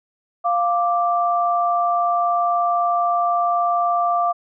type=tone pair together; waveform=sine; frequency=698.5 / 1174.7 Hz; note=F5 / D6; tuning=0 / 0 cents; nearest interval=major sixth; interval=900 cents; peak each=-18 / -20 dBFS; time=0.44-4.33 s; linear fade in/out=20 ms; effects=none